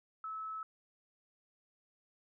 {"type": "tone", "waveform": "sine", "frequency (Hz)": 1300, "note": "E6", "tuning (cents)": -24, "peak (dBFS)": -39, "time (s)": [0.24, 0.63], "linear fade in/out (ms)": 2, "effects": []}